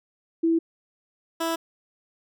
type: tone pair in turn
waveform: sine / 15% pulse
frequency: 329.6 / 329.6 Hz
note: E4 / E4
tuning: 0 / 0 cents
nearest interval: unison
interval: 0 cents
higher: neither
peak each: -18 dBFS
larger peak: neither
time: 0.43-0.59 / 1.4-1.56 s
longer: neither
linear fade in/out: 10 ms
effects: none